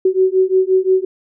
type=beating tone pair; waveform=sine; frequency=373.1 / 378.8 Hz; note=F#4 / F#4; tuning=+14 / +41 cents; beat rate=5.7 Hz; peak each=-14 dBFS; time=0.05-1.05 s; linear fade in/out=5 ms; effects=none